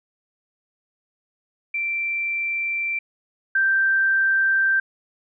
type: tone pair in turn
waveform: sine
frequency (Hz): 2349 / 1567.8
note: D7 / G6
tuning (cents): 0 / 0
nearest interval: perfect fifth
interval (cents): 700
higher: first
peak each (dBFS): -22 / -16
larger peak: second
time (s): 1.74-2.99 / 3.55-4.8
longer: neither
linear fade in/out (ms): 5
effects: none